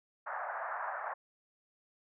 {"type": "band-pass noise", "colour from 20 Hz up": "pink", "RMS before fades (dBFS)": -39, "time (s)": [0.26, 1.14], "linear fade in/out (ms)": 10, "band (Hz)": [630, 1700], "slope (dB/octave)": 48, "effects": []}